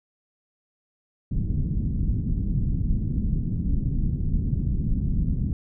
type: low-pass noise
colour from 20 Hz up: pink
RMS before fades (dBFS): -24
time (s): 1.31-5.53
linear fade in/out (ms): 2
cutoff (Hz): 220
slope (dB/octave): 24
effects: none